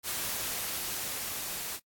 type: noise with level ramp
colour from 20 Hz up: white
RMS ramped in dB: -33 to -37 dBFS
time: 0.03-1.8 s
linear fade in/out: 50 ms
effects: noise-tail reverb RT60 0.1 s tail -26 dB re dry + AAC 64 kbps